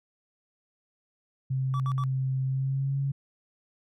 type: tone with pitch glide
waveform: sine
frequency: 132 to 138 Hz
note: C3 to C#3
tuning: +16 to -7 cents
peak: -25 dBFS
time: 1.5-3.12 s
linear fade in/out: 10 ms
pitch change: +77 cents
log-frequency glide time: 2.46-2.98 s
type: tone bursts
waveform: triangle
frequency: 1150 Hz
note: D6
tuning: 37 cents flat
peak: -31 dBFS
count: 3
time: 1.74-2.038 s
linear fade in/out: 0 ms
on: 58 ms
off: 62 ms
effects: none